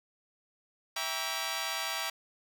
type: chord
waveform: 10% pulse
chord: E diminished seventh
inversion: none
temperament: just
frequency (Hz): 659.3 / 791.1 / 949.3 / 1139.2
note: E5 / G5 / Bb5 / Db6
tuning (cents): 0 / +16 / +31 / +47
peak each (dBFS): -30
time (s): 0.96-2.1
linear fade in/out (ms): 5
effects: none